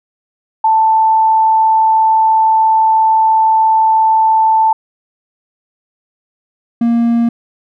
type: tone pair in turn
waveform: sine / triangle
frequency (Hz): 883 / 233.9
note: A5 / A#3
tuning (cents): +6 / +6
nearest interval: octave + major seventh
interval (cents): 2300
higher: first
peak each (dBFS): -7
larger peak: neither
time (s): 0.64-4.73 / 6.81-7.29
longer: first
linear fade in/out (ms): 5
effects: none